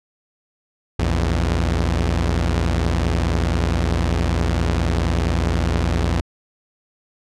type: tone pair together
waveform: sawtooth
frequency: 59.46 / 84 Hz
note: A#1 / E2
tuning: +35 / +33 cents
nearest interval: tritone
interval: 598 cents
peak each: -16 dBFS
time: 0.99-6.21 s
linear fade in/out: 5 ms
effects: low-pass 7000 Hz 12 dB/octave